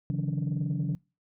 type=tone cluster; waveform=sine; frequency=138.7 / 149.9 / 159.8 / 181.4 / 286.4 Hz; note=C#3 / D3 / D#3 / F#3 / D4; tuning=+1 / +36 / +47 / -34 / -43 cents; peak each=-29 / -38 / -30 / -33 / -37 dBFS; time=0.1-0.95 s; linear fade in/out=0 ms; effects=noise-tail reverb RT60 0.3 s tail -25 dB re dry + tanh soft clip ceiling -21 dBFS